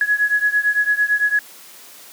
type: beating tone pair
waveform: sine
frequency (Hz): 1677 / 1685.9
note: G#6 / G#6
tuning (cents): +16 / +26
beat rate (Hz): 8.9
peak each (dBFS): -17 / -19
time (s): 0.01-1.39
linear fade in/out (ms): 2
effects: white hiss -42 dBFS RMS until 2.12 s + high-pass 200 Hz 12 dB/octave

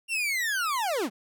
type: linear sweep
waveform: 40% pulse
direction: down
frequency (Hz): 2794 to 172.3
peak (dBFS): -25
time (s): 0.08-1.1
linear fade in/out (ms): 50
effects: none

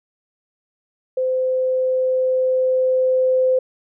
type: tone with level ramp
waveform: sine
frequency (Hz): 515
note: C5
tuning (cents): -28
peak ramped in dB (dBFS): -17 to -13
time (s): 1.17-3.59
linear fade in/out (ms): 5
effects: none

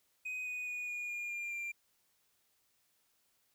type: tone with pitch steps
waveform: triangle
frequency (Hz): 2505 / 2483 / 2462 / 2441 / 2420 / 2399 / 2378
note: D#7 / D#7 / D#7 / D#7 / D#7 / D7 / D7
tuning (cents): +11 / -4 / -19 / -34 / -49 / +36 / +21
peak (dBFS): -36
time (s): 0.25-1.72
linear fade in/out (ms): 10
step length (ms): 210
effects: white hiss -75 dBFS RMS until 3.54 s

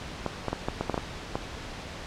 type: clicks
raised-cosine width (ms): 1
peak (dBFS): -13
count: 9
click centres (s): 0.263 / 0.483 / 0.53 / 0.685 / 0.81 / 0.897 / 0.943 / 0.978 / 1.355
effects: pink hiss -39 dBFS RMS until 2.06 s + low-pass 5000 Hz 12 dB/octave

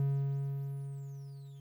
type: tone with level ramp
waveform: triangle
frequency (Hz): 138.59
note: C#3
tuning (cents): 0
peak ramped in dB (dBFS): -25 to -45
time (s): 0-1.6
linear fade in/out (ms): 2
effects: 11-bit

